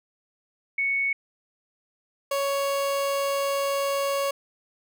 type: tone pair in turn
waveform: sine / 30% pulse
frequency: 2217 / 556.5 Hz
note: C#7 / C#5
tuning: 0 / +7 cents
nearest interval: 2 octaves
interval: 2393 cents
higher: first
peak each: -22 / -21 dBFS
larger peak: second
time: 0.78-1.13 / 2.31-4.31 s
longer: second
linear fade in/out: 5 ms
effects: none